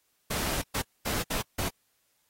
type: noise bursts at uneven times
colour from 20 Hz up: pink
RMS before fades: -31 dBFS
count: 5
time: 0.3-0.62 / 0.74-0.82 / 1.05-1.23 / 1.3-1.42 / 1.58-1.69 s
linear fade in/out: 10 ms
effects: white hiss -72 dBFS RMS until 2.29 s + AAC 48 kbps